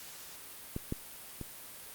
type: clicks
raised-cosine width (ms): 3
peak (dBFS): -22 / -20 / -26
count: 3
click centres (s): 0.764 / 0.924 / 1.413
effects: white hiss -48 dBFS RMS until 1.94 s + Opus 48 kbps